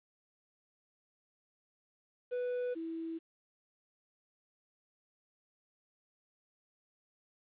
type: tone pair in turn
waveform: triangle / sine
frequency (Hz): 493.9 / 327.6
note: B4 / E4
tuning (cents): 0 / -11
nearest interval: perfect fifth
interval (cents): 711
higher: first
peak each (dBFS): -31 / -37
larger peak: first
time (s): 2.31-2.75 / 2.75-3.19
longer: neither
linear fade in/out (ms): 20
effects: resampled to 8000 Hz + 11-bit